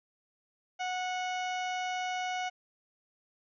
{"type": "harmonic tone", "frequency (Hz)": 734, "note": "F#5", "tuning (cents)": -14, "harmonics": [1, 2, 3, 4, 5, 6, 7, 8, 9], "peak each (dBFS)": [-33, -41, -40, -43, -52, -56, -56, -50, -56], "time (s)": [0.79, 2.5], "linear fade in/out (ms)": 20, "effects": []}